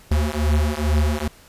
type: beating tone pair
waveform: square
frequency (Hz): 74.1 / 76.4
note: D2 / D#2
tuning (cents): +16 / -31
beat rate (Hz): 2.3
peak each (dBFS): -21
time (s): 0.11-1.28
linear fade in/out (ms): 5
effects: pink hiss -49 dBFS RMS until 1.48 s + resampled to 32000 Hz